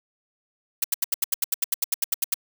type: noise bursts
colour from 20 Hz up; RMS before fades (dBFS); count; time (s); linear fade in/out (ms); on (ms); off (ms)
blue; -22; 16; 0.82-2.342; 5; 22; 78
effects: none